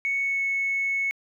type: tone with pitch glide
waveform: sine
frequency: 2217 to 2203 Hz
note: C#7 to C#7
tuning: 0 to -11 cents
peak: -22 dBFS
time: 0.05-1.11 s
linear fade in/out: 0 ms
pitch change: -11 cents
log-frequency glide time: 0.2-0.43 s
effects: tanh soft clip ceiling -18 dBFS + 10-bit

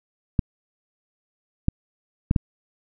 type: clicks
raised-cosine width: 5 ms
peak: -6 dBFS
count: 4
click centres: 0.392 / 1.684 / 2.311 / 2.362 s
effects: none

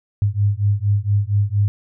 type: beating tone pair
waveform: sine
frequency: 100 / 104.3 Hz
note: G2 / G#2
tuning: +35 / +8 cents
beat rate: 4.3 Hz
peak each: -18 dBFS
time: 0.22-1.68 s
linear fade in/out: 0 ms
effects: none

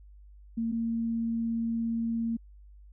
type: tone pair in turn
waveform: sine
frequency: 228.4 / 229.3 Hz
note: A#3 / A#3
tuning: -35 / -28 cents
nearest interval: unison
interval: 7 cents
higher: second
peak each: -27 dBFS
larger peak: neither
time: 0.57-0.72 / 0.72-2.37 s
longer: second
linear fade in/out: 10 ms
effects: added 50 Hz sine -49 dBFS peak until 2.92 s

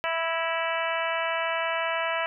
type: harmonic tone with a mistuned harmonic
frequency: 329.6 Hz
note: E4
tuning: in tune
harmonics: 2 / 3 / 4 / 5 / 6 / 7 / 8 / 9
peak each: -30 / -32 / -33 / -34 / -35 / -35 / -36 / -37 dBFS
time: 0.04-2.26 s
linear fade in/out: 0 ms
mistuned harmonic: 6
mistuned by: -28 cents
effects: none

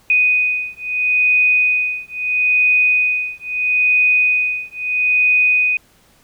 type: beating tone pair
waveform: sine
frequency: 2490 / 2490.76 Hz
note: D#7 / D#7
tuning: +1 / +1 cents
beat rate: 0.76 Hz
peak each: -16 dBFS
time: 0.1-5.77 s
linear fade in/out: 2 ms
effects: pink hiss -53 dBFS RMS until 6.23 s

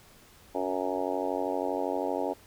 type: harmonic tone with a mistuned harmonic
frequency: 92.6 Hz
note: F#2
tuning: 2 cents sharp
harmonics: 3 / 4 / 5 / 6 / 7 / 8 / 9 / 10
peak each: -35 / -36 / -35 / -35 / -35 / -40 / -36 / -41 dBFS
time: 0.54-2.34 s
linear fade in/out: 20 ms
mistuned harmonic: 3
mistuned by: +23 cents
effects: pink hiss -56 dBFS RMS until 2.46 s

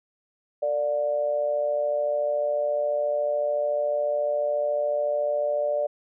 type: tone with amplitude modulation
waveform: sine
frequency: 587.3 Hz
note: D5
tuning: in tune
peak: -19 dBFS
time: 0.62-5.87 s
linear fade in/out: 10 ms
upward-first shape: sine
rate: 134 Hz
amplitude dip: 65%
effects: none

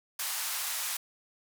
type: band-pass noise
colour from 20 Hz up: white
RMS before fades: -34 dBFS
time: 0.19-0.97 s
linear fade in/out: 5 ms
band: 750 to 16000 Hz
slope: 24 dB/octave
effects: none

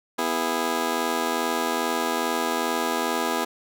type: chord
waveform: 15% pulse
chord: E major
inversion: second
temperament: just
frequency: 247.2 / 329.6 / 412 Hz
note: B3 / E4 / G#4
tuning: +2 / 0 / -14 cents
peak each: -22 dBFS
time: 0.18-3.45 s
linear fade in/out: 10 ms
effects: none

